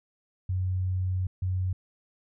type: tone bursts at uneven times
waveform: sine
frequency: 92.5 Hz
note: F#2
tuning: in tune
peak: -25 dBFS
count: 2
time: 0.49-1.27 / 1.42-1.73 s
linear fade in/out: 5 ms
effects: none